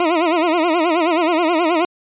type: tone with vibrato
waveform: 20% pulse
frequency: 332.9 Hz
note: E4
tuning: 17 cents sharp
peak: -9 dBFS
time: 0-1.85 s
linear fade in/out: 2 ms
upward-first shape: sine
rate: 9.4 Hz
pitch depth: 130 cents each way
effects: resampled to 8000 Hz